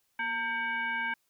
sine tone with frequency modulation, 1585 Hz, G6, 19 cents sharp, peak -29 dBFS, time 0.19-1.14 s, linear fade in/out 5 ms, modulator 673 Hz, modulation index 1.1, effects white hiss -74 dBFS RMS until 1.29 s

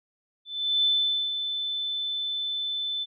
sine tone with ADSR envelope, 3520 Hz, A7, in tune, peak -19 dBFS, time 0.45-3.06 s, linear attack 390 ms, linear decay 470 ms, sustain -8 dB, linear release 35 ms, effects none

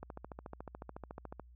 click train, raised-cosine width 1 ms, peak -30 dBFS, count 20, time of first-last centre 0.03-1.397 s, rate 13.9 Hz, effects added 60 Hz sine -55 dBFS peak until 1.55 s

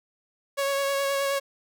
sawtooth tone with vibrato, 554.4 Hz, C#5, in tune, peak -20 dBFS, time 0.57-1.4 s, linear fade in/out 20 ms, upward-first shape sine, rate 9.5 Hz, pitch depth 16 cents each way, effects none

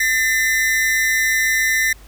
45% pulse ring-modulated tone, 1917 Hz, A#6, 48 cents sharp, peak -12 dBFS, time 0-1.93 s, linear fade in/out 5 ms, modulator 124 Hz, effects added 50 Hz sine -41 dBFS peak until 2.07 s + pink hiss -48 dBFS RMS until 2.07 s

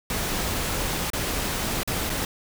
pink noise with dropouts, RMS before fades -27 dBFS, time 0.1-2.25 s, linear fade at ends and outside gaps 2 ms, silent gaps 1.102-1.133 / 1.833-1.875 / 2.096-2.1 s, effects none

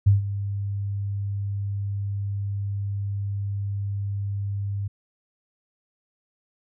sine tone with ADSR envelope, 100 Hz, G2, 35 cents sharp, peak -11 dBFS, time 0.06-4.88 s, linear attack 13 ms, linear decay 140 ms, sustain -14 dB, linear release 9 ms, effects none

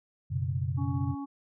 sine chord, F# suspended fourth, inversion none, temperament equal, 92.5 / 123.47 / 138.59 Hz, F#2 / B2 / C#3, 0 / 0 / 0 cents, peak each -32 dBFS, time 0.3-1.15 s, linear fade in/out 20 ms
harmonic tone, 279 Hz, C#4, 11 cents sharp, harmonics 1 / 3 / 4, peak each -34 / -44 / -46 dBFS, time 0.77-1.26 s, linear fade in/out 20 ms
effects none

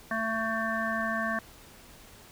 harmonic tone, 223.4 Hz, A3, 27 cents sharp, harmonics 1 / 3 / 5 / 7 / 8, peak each -34 / -34 / -34 / -34 / -34 dBFS, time 0.11-1.39 s, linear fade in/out 2 ms, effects pink hiss -52 dBFS RMS until 2.31 s

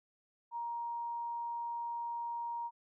sine tone, 940 Hz, A#5, 14 cents sharp, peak -36 dBFS, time 0.51-2.71 s, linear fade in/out 50 ms, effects none

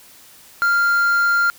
triangle tone with quantisation, 1396.9 Hz, F6, in tune, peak -12 dBFS, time 0.62-1.5 s, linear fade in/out 0 ms, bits 5, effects white hiss -46 dBFS RMS until 1.58 s

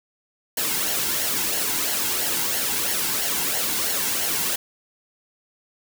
white noise with flanger, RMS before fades -24 dBFS, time 0.57-4.56 s, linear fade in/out 5 ms, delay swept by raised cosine 0.81 to 1.7 ms, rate 3 Hz, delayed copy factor -0.55, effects none

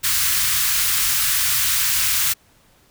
white band-stop noise, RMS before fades -19 dBFS, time 0.03-2.34 s, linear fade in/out 20 ms, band 130 to 1200 Hz, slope 24 dB/octave, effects pink hiss -56 dBFS RMS until 2.9 s

